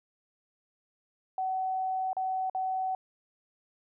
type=tone with dropouts; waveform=sine; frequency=754 Hz; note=F#5; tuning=32 cents sharp; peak=-28 dBFS; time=1.38-2.95 s; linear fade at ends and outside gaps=2 ms; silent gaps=2.131-2.167 / 2.498-2.548 s; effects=none